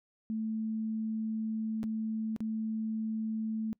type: tone with dropouts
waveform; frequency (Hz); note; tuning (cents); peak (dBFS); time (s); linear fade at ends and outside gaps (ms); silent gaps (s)
sine; 220; A3; 0; -31; 0.3-3.73; 0; 1.831-1.839 / 2.363-2.405
effects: noise-tail reverb RT60 0.1 s tail -26 dB re dry